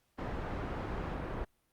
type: low-pass noise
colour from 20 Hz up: pink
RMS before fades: -38 dBFS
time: 0.18-1.45 s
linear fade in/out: 10 ms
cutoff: 1400 Hz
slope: 12 dB/octave
effects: pink hiss -75 dBFS RMS until 1.72 s + Opus 48 kbps